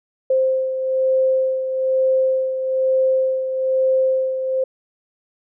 sine beating tone pair, 523.3 / 524.4 Hz, C5 / C5, 0 / +4 cents, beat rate 1.1 Hz, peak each -16 / -24 dBFS, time 0.3-4.64 s, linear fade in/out 5 ms, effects none

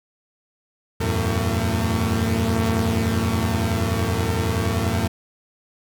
sawtooth tone cluster, 83.4 / 94 / 112.8 / 225.9 Hz, E2 / F#2 / A2 / A3, +21 / +28 / +44 / +46 cents, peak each -21 dBFS, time 1-5.08 s, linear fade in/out 10 ms, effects none

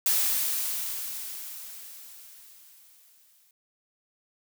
blue noise with exponential decay, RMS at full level -23 dBFS, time 0.06-3.51 s, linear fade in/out 2 ms, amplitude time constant 750 ms, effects none

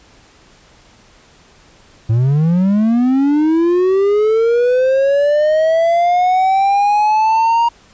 triangle linear sweep, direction up, 107.7 to 942 Hz, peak -8 dBFS, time 2.09-7.69 s, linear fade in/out 10 ms, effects pink hiss -47 dBFS RMS until 7.93 s + resampled to 16000 Hz

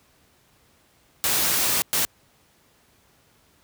white noise bursts at uneven times, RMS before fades -22 dBFS, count 2, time 1.24-1.82 / 1.93-2.05 s, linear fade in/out 0 ms, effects pink hiss -60 dBFS RMS until 3.63 s + high-pass 60 Hz 12 dB/octave

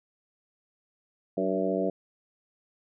harmonic tone with a mistuned harmonic, 94.9 Hz, F#2, 44 cents sharp, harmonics 2 / 3 / 4 / 5 / 6 / 7, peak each -32 / -32 / -32 / -32 / -32 / -32 dBFS, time 1.37-1.9 s, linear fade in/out 5 ms, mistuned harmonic 3, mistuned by +46 cents, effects none

